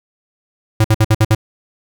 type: tone bursts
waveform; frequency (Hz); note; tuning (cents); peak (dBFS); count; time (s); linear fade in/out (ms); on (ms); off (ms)
square; 109.2; A2; -13; -9; 6; 0.8-1.349; 5; 44; 57
effects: none